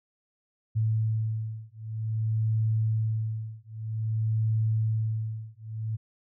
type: beating tone pair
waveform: sine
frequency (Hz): 110 / 110.52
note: A2 / A2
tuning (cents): 0 / +8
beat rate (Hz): 0.52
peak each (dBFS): -28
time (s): 0.75-5.97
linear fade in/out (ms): 20
effects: none